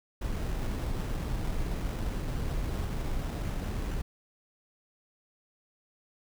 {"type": "noise with sample-and-hold", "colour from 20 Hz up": "brown", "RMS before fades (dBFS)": -32, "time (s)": [0.21, 4.02], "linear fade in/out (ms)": 10, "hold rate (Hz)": 4410, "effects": []}